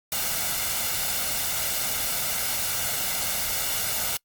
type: noise with comb filter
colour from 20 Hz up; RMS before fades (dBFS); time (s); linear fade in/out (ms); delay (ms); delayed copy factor
white; -27; 0.12-4.17; 2; 1.4; +0.55
effects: noise-tail reverb RT60 0.1 s tail -26 dB re dry + Opus 48 kbps